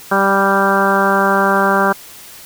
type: harmonic tone with a mistuned harmonic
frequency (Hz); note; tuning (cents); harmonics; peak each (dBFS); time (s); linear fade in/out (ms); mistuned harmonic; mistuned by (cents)
196; G3; 0; 1 / 2 / 3 / 4 / 5 / 6 / 7 / 8; -19 / -19 / -19 / -19 / -19 / -19 / -19 / -19; 0.11-1.93; 10; 7; +15
effects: white hiss -37 dBFS RMS until 2.45 s